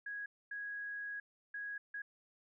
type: tone bursts at uneven times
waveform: sine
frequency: 1657 Hz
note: G#6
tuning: 4 cents flat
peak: -40 dBFS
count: 4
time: 0.06-0.26 / 0.51-1.2 / 1.54-1.78 / 1.94-2.02 s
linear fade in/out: 5 ms
effects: none